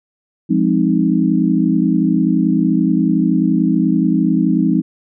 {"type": "chord", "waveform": "sine", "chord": "F minor seventh", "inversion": "none", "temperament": "equal with one note detuned", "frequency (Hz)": [174.61, 206, 261.6, 311.1], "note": ["F3", "Ab3", "C4", "Eb4"], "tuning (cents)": [0, -14, 0, 0], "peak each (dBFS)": -17, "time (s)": [0.49, 4.82], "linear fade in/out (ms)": 20, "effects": []}